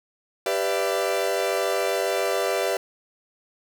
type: chord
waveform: 40% pulse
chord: E minor seventh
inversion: first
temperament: equal with one note detuned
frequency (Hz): 392 / 493.9 / 587.3 / 674.3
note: G4 / B4 / D5 / E5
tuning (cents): 0 / 0 / 0 / +39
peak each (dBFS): -27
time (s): 0.46-2.77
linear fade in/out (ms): 2
effects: none